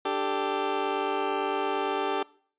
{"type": "chord", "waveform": "20% pulse", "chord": "D suspended fourth", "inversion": "none", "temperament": "just", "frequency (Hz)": [293.7, 391.6, 440.5], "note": ["D4", "G4", "A4"], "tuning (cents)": [0, -2, 2], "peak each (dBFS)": [-29, -24, -27], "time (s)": [0.05, 2.23], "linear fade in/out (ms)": 5, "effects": ["noise-tail reverb RT60 0.5 s tail -22 dB re dry", "resampled to 8000 Hz"]}